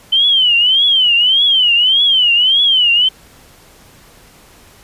sine tone with vibrato, 3061 Hz, G7, 42 cents flat, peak -8 dBFS, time 0.12-3.09 s, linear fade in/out 10 ms, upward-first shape triangle, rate 1.7 Hz, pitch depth 190 cents each way, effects pink hiss -44 dBFS RMS until 4.83 s + resampled to 32000 Hz

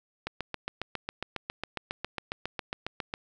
click train, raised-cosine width 0.3 ms, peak -16 dBFS, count 22, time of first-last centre 0.27-3.139 s, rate 7.32 Hz, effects none

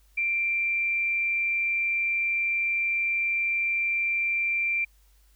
sine tone with amplitude modulation, 2360 Hz, D7, 8 cents sharp, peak -22 dBFS, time 0.17-4.85 s, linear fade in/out 10 ms, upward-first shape sine, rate 193 Hz, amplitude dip 25%, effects added 50 Hz sine -57 dBFS peak until 5.35 s + white hiss -66 dBFS RMS until 5.35 s

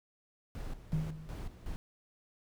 brown noise with tremolo, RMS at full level -40 dBFS, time 0.55-1.76 s, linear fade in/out 0 ms, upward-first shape square, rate 2.7 Hz, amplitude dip 70%
sine tone with exponential decay, 157 Hz, D#3, 16 cents sharp, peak -27 dBFS, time 0.93-1.53 s, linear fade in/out 0 ms, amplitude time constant 130 ms
effects none

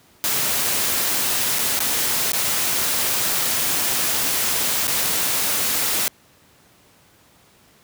white noise with dropouts, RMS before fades -21 dBFS, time 0.24-6.08 s, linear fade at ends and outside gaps 0 ms, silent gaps 1.586-1.591 / 1.791-1.804 / 2.319-2.333 / 4.871-4.879 s, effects pink hiss -54 dBFS RMS until 7.83 s + high-pass 80 Hz 12 dB/octave

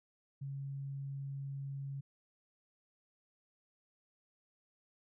sine tone, 138.1 Hz, C#3, 6 cents flat, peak -39 dBFS, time 0.41-2.01 s, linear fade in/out 10 ms, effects none

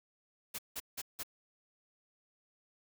white noise bursts, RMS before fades -40 dBFS, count 4, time 0.54-1.234 s, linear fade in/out 10 ms, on 46 ms, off 170 ms, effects none

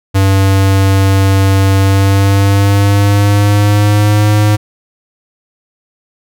square tone with pitch glide, 97 to 105.17 Hz, G2 to G#2, -18 to +22 cents, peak -7 dBFS, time 0.14-4.57 s, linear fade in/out 20 ms, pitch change +140 cents, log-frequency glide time 1.78-4.28 s, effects none

